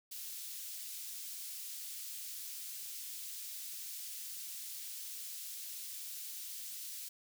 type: high-pass noise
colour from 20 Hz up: white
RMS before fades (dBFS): -45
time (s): 0.11-7.09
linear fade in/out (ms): 10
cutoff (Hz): 3600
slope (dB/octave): 12
effects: none